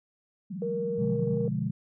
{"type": "tone with vibrato", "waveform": "sine", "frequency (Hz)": 185, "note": "F#3", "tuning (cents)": 0, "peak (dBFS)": -33, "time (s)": [0.5, 1.36], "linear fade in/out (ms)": 10, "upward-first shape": "triangle", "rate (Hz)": 19, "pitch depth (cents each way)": 270}
{"type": "tone", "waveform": "sine", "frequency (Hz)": 469.2, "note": "A#4", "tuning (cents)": 11, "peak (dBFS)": -28, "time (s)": [0.62, 1.48], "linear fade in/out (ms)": 2}
{"type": "chord", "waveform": "sine", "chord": "B diminished seventh", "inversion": "none", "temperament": "equal", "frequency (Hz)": [123.47, 146.83, 174.61, 207.7], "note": ["B2", "D3", "F3", "Ab3"], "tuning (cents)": [0, 0, 0, 0], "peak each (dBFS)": -32, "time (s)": [0.98, 1.71], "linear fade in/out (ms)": 10}
{"effects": ["tanh soft clip ceiling -14 dBFS"]}